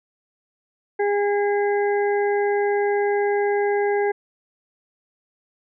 harmonic tone, 408 Hz, G#4, 31 cents flat, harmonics 1 / 2 / 4 / 5, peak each -19 / -25 / -31 / -33 dBFS, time 0.99-4.12 s, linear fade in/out 10 ms, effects none

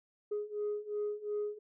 sine beating tone pair, 415.3 / 418.1 Hz, G#4 / G#4, 0 / +12 cents, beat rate 2.8 Hz, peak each -37 / -35 dBFS, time 0.31-1.59 s, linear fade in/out 10 ms, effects tanh soft clip ceiling -29 dBFS

